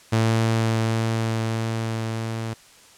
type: tone with level ramp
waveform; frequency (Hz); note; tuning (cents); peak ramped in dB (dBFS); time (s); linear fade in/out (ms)
sawtooth; 112.7; A2; +42; -13 to -23; 0.12-2.54; 10
effects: white hiss -50 dBFS RMS until 2.97 s + low-pass 9000 Hz 12 dB/octave